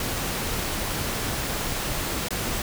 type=noise with dropouts; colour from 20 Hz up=pink; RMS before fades=-28 dBFS; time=0-2.62 s; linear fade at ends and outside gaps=2 ms; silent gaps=2.285-2.306 s; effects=none